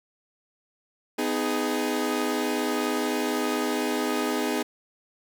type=chord; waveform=sawtooth; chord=G# minor; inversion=first; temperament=equal with one note detuned; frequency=251.3 / 311.1 / 415.3 Hz; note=B3 / D#4 / G#4; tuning=+30 / 0 / 0 cents; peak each=-25 dBFS; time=1.18-4.63 s; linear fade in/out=10 ms; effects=none